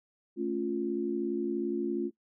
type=chord; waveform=sine; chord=A augmented; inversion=none; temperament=equal; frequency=220 / 277.2 / 349.2 Hz; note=A3 / C#4 / E#4; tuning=0 / 0 / 0 cents; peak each=-35 / -34 / -31 dBFS; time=0.36-2.11 s; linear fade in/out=50 ms; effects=noise-tail reverb RT60 0.1 s tail -19 dB re dry